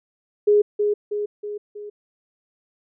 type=tone with echo; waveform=sine; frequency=415.3 Hz; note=G#4; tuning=in tune; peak=-12 dBFS; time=0.47-0.62 s; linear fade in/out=10 ms; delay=320 ms; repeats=4; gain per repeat=-5 dB; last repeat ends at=1.9 s; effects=none